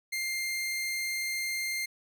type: tone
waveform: sawtooth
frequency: 2106 Hz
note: C7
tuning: 11 cents sharp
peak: -27 dBFS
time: 0.12-1.86 s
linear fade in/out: 10 ms
effects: none